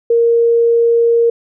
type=tone; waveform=sine; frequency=466.2 Hz; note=A#4; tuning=in tune; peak=-8 dBFS; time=0.1-1.3 s; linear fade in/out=5 ms; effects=none